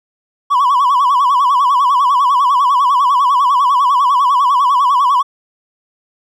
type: tone with vibrato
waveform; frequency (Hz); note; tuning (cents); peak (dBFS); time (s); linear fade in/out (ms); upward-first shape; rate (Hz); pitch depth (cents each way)
triangle; 1055; C6; +14; -6; 0.5-5.23; 20; sine; 10; 150
effects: tanh soft clip ceiling -3 dBFS